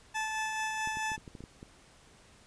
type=tone with tremolo; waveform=20% pulse; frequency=872 Hz; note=A5; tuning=16 cents flat; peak=-26 dBFS; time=0.14-1.17 s; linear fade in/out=20 ms; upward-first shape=sine; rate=4.6 Hz; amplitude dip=30%
type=clicks; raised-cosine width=3 ms; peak=-32 dBFS; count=9; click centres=0.874 / 0.971 / 1.118 / 1.179 / 1.278 / 1.352 / 1.406 / 1.439 / 1.629 s
effects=pink hiss -59 dBFS RMS until 2.46 s + resampled to 22050 Hz